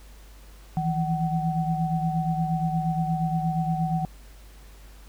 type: tone cluster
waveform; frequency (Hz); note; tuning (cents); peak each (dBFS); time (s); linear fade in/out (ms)
sine; 161.3 / 169.8 / 752; E3 / F3 / F#5; -37 / -48 / +28; -25 / -30 / -28; 0.77-4.05; 0
effects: added 50 Hz sine -45 dBFS peak until 5.08 s + pink hiss -54 dBFS RMS until 5.08 s